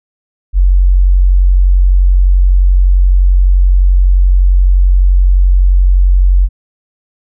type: tone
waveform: sine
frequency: 45.81 Hz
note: F#1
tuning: 17 cents flat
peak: -4 dBFS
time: 0.53-6.49 s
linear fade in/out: 50 ms
effects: none